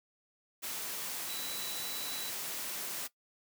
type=tone in noise; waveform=sine; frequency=3951 Hz; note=B7; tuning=in tune; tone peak=-42 dBFS; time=1.28-2.31 s; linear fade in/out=20 ms; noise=white; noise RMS=-39 dBFS; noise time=0.62-3.08 s; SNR=-6 dB; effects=noise-tail reverb RT60 0.1 s tail -18 dB re dry + high-pass 150 Hz 12 dB/octave